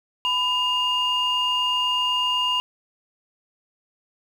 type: tone pair together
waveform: sine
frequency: 1000 / 2828 Hz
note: B5 / F7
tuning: +21 / +21 cents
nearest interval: octave + tritone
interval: 1800 cents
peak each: -23 / -20 dBFS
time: 0.25-2.6 s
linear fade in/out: 0 ms
effects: tanh soft clip ceiling -15 dBFS + 8-bit